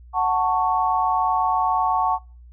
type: chord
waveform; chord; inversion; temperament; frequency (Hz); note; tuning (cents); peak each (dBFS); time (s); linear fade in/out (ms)
sine; F# minor; none; just; 740 / 888 / 1110; F#5 / A5 / C#6; 0 / +16 / +2; -22; 0.13-2.19; 50
effects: noise-tail reverb RT60 0.4 s tail -25 dB re dry + added 60 Hz sine -42 dBFS peak until 2.52 s